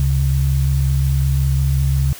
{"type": "tone pair together", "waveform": "sine", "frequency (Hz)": [69.9, 135.43], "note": ["C#2", "C#3"], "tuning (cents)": [15, -40], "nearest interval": "major seventh", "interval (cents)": 1145, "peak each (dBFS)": -16, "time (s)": [0, 2.13], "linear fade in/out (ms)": 0, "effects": ["white hiss -36 dBFS RMS until 2.19 s"]}